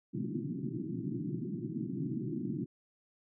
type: band-pass noise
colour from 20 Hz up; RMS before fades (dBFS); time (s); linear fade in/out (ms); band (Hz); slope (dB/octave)
pink; -37; 0.13-2.66; 20; 120 to 360; 96
effects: none